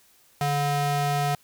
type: ring-modulated tone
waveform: square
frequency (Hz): 287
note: D4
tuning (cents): -40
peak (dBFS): -20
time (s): 0.41-1.35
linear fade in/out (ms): 2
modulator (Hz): 433
effects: white hiss -59 dBFS RMS until 1.43 s